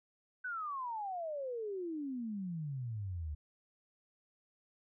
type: exponential sweep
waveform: sine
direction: down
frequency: 1527 to 72 Hz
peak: -37 dBFS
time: 0.44-3.35 s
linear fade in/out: 10 ms
effects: none